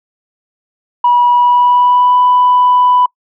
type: tone with pitch glide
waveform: sine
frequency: 971 to 992.5 Hz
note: B5 to B5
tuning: -30 to +8 cents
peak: -5 dBFS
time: 1.04-3.06 s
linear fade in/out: 5 ms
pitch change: +38 cents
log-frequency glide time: 1.3-2.18 s
effects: noise-tail reverb RT60 0.1 s tail -26 dB re dry + tanh soft clip ceiling -2 dBFS